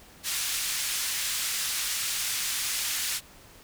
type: band-pass noise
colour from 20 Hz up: white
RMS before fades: -30 dBFS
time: 0.23-3.21 s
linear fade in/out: 50 ms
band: 1700 to 10000 Hz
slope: 12 dB/octave
effects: pink hiss -52 dBFS RMS until 3.63 s